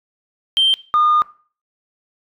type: tone pair in turn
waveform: sine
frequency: 3141 / 1218 Hz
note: G7 / D#6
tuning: +3 / -37 cents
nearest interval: octave + major third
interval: 1640 cents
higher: first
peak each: -10 / -10 dBFS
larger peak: neither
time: 0.57-0.74 / 0.94-1.22 s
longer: second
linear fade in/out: 0 ms
effects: noise-tail reverb RT60 0.4 s tail -19 dB re dry + tanh soft clip ceiling -8 dBFS